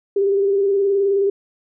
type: tone with vibrato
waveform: sine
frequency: 396.4 Hz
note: G4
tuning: 19 cents sharp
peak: -14 dBFS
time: 0.16-1.3 s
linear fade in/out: 5 ms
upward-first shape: square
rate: 19 Hz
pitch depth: 28 cents each way
effects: none